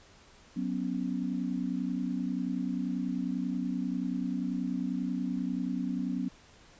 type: chord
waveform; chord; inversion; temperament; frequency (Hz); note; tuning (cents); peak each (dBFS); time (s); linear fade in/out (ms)
sine; F# suspended fourth; none; equal; 185 / 246.9 / 277.2; F#3 / B3 / C#4; 0 / 0 / 0; -34 / -33 / -35; 0.56-6.29; 10
effects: pink hiss -57 dBFS RMS until 6.79 s + resampled to 16000 Hz